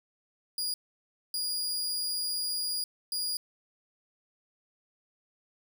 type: tone bursts at uneven times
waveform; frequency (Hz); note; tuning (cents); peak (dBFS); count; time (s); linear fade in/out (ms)
sawtooth; 4863; D#8; -40; -27; 3; 0.58-0.74 / 1.34-2.84 / 3.12-3.37; 2
effects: none